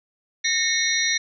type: tone cluster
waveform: sine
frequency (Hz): 1833 / 2186 / 3706 / 4096 / 5770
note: A#6 / C#7 / A#7 / C8 / F#8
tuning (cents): -30 / -25 / -11 / -38 / -44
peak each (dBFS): -25 / -26 / -27 / -27 / -25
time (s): 0.44-1.18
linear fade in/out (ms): 10
effects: none